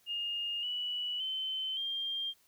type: tone with pitch steps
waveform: sine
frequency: 2835 / 2950 / 3070 / 3195 Hz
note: F7 / F#7 / G7 / G7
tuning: +25 / -6 / -37 / +32 cents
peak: -33 dBFS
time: 0.06-2.34 s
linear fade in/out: 50 ms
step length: 570 ms
effects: white hiss -68 dBFS RMS until 2.47 s